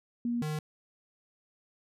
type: tone pair in turn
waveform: sine / square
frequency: 238.1 / 153.07 Hz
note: A#3 / D#3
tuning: +37 / -28 cents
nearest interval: minor sixth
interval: 765 cents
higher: first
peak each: -28 / -32 dBFS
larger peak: first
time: 0.25-0.42 / 0.42-0.59 s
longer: neither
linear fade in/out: 2 ms
effects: resampled to 32000 Hz